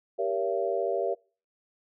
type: chord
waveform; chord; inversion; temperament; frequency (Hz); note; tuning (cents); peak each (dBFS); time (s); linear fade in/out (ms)
sine; G diminished seventh; none; just; 392 / 470.4 / 564.5 / 677.4; G4 / Bb4 / Db5 / Fb5; 0 / +16 / +31 / +47; -31; 0.18-1.15; 20
effects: noise-tail reverb RT60 0.4 s tail -26 dB re dry